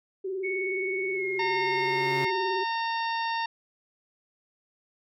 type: tone with vibrato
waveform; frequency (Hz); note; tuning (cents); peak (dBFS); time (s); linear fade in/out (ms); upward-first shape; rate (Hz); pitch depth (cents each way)
sine; 380; F#4; +46; -29; 0.24-2.64; 10; sine; 19; 61
type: tone with pitch glide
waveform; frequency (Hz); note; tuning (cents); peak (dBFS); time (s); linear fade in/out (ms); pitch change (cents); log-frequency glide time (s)
sine; 2217 to 2150; C#7 to C7; 0 to +47; -30; 0.43-2.31; 20; -53; 1.13-1.25
type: tone with exponential growth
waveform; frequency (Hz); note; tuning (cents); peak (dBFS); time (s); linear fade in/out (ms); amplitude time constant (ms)
sawtooth; 139.9; C#3; +16; -27; 0.64-2.25; 2; 350
type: harmonic tone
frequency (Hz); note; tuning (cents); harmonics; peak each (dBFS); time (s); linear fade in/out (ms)
916; A#5; -31; 1 / 2 / 3 / 4 / 5 / 6; -28 / -34 / -38 / -40 / -42 / -44; 1.39-3.46; 5
effects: none